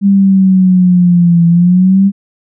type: exponential two-way sweep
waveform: sine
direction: down then up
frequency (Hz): 200 to 168.4 to 200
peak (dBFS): -4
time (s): 0.01-2.12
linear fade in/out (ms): 50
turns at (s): 1.47
effects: none